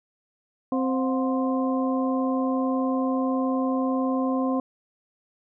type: harmonic tone with a mistuned harmonic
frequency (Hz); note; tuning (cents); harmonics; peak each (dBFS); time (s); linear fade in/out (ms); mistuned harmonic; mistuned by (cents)
261.6; C4; 0; 1 / 2 / 3 / 4; -23 / -29 / -33 / -32; 0.72-4.6; 2; 3; -140
effects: none